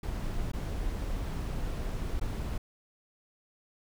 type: noise with dropouts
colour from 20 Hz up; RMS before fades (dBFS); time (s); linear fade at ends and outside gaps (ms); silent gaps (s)
brown; -33; 0.03-2.58; 5; 0.518-0.533 / 2.198-2.212
effects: none